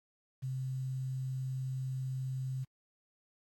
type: tone with quantisation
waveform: sine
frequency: 130.81 Hz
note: C3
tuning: in tune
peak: -34 dBFS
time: 0.42-2.65 s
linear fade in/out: 20 ms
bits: 10
effects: AAC 64 kbps